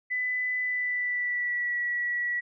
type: tone with pitch glide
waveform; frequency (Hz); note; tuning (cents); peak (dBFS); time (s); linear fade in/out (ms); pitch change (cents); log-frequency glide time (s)
sine; 2000 to 1936.3; B6 to B6; +21 to -35; -26; 0.1-2.41; 20; -56; 0.61-1.78
effects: none